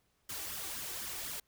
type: noise with flanger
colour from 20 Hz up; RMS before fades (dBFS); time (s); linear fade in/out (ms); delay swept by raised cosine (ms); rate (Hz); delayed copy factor
white; -41; 0.29-1.4; 5; 0.57 to 2.67; 4; +0.75
effects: pink hiss -75 dBFS RMS until 1.47 s